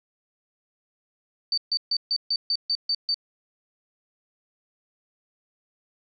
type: tone bursts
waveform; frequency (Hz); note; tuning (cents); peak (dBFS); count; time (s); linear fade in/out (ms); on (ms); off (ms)
sine; 4583; D8; -43; -21; 9; 1.52-3.144; 2; 56; 140
effects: none